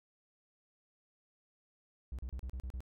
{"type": "tone bursts", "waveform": "triangle", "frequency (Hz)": 62.6, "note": "B1", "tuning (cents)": 24, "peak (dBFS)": -36, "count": 7, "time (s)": [2.12, 2.805], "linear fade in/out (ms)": 0, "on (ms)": 67, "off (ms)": 36, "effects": []}